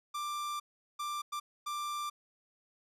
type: tone bursts at uneven times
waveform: 45% pulse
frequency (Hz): 1182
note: D6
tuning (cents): +11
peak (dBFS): -35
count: 4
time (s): 0.14-0.6 / 0.99-1.22 / 1.32-1.4 / 1.66-2.1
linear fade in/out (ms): 10
effects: low-pass 12000 Hz 12 dB/octave